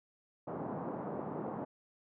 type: band-pass noise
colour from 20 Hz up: pink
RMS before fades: -40 dBFS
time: 0.47-1.65 s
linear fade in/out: 10 ms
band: 150 to 1000 Hz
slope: 24 dB/octave
effects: none